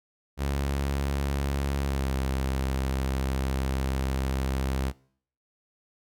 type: tone with pitch glide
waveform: sawtooth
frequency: 69.4 to 66.42 Hz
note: C#2 to C2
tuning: +3 to +27 cents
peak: -22 dBFS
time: 0.37-4.93 s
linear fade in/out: 50 ms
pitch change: -76 cents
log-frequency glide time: 1.81-2.12 s
effects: noise-tail reverb RT60 0.6 s tail -23 dB re dry